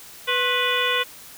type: harmonic tone with a mistuned harmonic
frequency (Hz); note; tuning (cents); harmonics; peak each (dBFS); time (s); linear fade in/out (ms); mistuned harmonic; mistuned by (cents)
493.9; B4; 0; 1 / 2 / 3 / 4 / 5 / 6 / 7; -27 / -27 / -27 / -27 / -27 / -27 / -27; 0.27-1.04; 20; 2; +140
effects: white hiss -43 dBFS RMS until 1.37 s